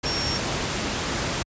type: tone in noise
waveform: sine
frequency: 5500 Hz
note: F8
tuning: 27 cents flat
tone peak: -27 dBFS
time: 0.05-0.38 s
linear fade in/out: 10 ms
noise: pink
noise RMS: -26 dBFS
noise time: 0.03-1.43 s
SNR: -4 dB
effects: high-pass 60 Hz 12 dB/octave + resampled to 16000 Hz